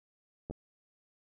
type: clicks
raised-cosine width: 2 ms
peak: -27 dBFS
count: 2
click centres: 0.499 / 0.51 s
effects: none